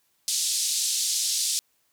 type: band-pass noise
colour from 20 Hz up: pink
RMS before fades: -26 dBFS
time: 0.28-1.59 s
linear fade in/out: 0 ms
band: 4200 to 10000 Hz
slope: 24 dB/octave
effects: white hiss -69 dBFS RMS until 1.92 s